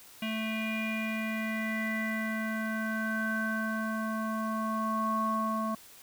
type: tone with low-pass filter sweep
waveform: square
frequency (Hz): 220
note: A3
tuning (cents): 0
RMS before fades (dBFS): -32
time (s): 0.22-5.75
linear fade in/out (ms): 5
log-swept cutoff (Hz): 2700 to 1000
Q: 7.9
effects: white hiss -53 dBFS RMS until 6.02 s